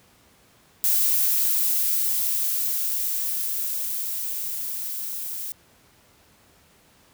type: noise with level ramp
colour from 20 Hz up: violet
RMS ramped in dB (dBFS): -20 to -32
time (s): 0.84-5.52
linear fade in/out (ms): 0
effects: pink hiss -57 dBFS RMS until 7.13 s + high-pass 60 Hz 12 dB/octave